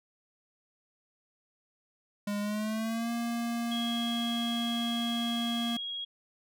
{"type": "tone with pitch glide", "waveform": "square", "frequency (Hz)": [205.2, 234.4], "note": ["G#3", "A#3"], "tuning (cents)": [-21, 10], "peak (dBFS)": -31, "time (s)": [2.27, 5.77], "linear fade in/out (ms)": 5, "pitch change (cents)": 231, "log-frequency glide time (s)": [2.4, 3.11]}
{"type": "tone", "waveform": "sine", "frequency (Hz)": 3295, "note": "G#7", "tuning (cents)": -14, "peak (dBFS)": -34, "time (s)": [3.71, 6.05], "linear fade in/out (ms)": 10}
{"effects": []}